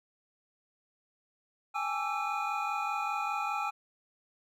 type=tone cluster; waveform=triangle; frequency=809 / 854 / 1160 / 1328 / 2456 Hz; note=G#5 / G#5 / D6 / E6 / D#7; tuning=-46 / +48 / -22 / +12 / -23 cents; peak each=-34 / -35 / -39 / -33 / -38 dBFS; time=1.74-3.71 s; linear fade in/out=20 ms; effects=none